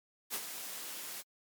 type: noise with ADSR envelope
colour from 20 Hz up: white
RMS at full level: -35 dBFS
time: 0.3-1.23 s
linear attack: 42 ms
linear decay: 55 ms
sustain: -8 dB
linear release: 31 ms
effects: high-pass 200 Hz 12 dB/octave + MP3 96 kbps